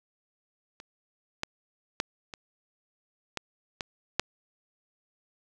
clicks, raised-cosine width 0.2 ms, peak -27 / -12 / -9 / -22 / -14 / -15 / -6 dBFS, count 7, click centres 0.801 / 1.434 / 2.001 / 2.338 / 3.373 / 3.808 / 4.196 s, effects none

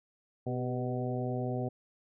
harmonic tone with a mistuned harmonic, 124.7 Hz, B2, 17 cents sharp, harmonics 1 / 2 / 3 / 4 / 5 / 6, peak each -34 / -37 / -39 / -40 / -41 / -42 dBFS, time 0.46-1.69 s, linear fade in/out 10 ms, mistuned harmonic 3, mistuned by +46 cents, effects none

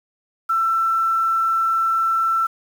sine tone with quantisation, 1338 Hz, E6, 25 cents sharp, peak -16 dBFS, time 0.49-2.47 s, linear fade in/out 10 ms, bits 7, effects none

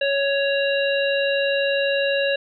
harmonic tone, 556 Hz, C#5, 5 cents sharp, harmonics 1 / 3 / 5 / 7, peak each -20 / -26 / -26 / -30 dBFS, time 0.01-2.36 s, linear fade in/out 5 ms, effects none

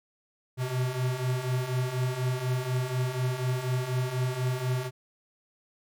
square beating tone pair, 124.4 / 128.5 Hz, B2 / C3, +13 / -31 cents, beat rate 4.1 Hz, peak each -33 / -29 dBFS, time 0.57-4.91 s, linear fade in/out 50 ms, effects none

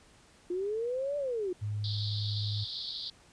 sine linear two-way sweep, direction up then down, 346 to 588 to 346 Hz, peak -30 dBFS, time 0.5-1.53 s, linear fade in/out 5 ms, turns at 1.17 s
sine tone, 104.5 Hz, G#2, 11 cents sharp, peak -31 dBFS, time 1.61-2.65 s, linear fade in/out 20 ms
white band-pass noise, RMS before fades -39 dBFS, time 1.84-3.1 s, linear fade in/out 2 ms, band 3400 to 4800 Hz, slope 96 dB/octave
effects pink hiss -60 dBFS RMS until 3.32 s + resampled to 22050 Hz

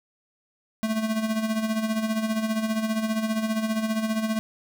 square tone with tremolo, 219.8 Hz, A3, 2 cents flat, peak -22 dBFS, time 0.83-4.39 s, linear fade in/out 0 ms, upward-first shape sine, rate 15 Hz, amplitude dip 60%, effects 10-bit

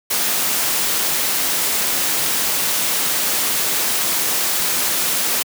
white noise, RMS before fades -19 dBFS, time 0.1-5.43 s, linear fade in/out 10 ms, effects high-pass 150 Hz 12 dB/octave

